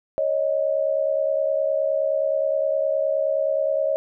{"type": "tone pair together", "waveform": "sine", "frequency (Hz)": [552.7, 622.3], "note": ["C#5", "D#5"], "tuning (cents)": [-5, 0], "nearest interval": "major second", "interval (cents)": 205, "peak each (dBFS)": [-22, -22], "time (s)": [0.18, 3.96], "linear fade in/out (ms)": 0, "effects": []}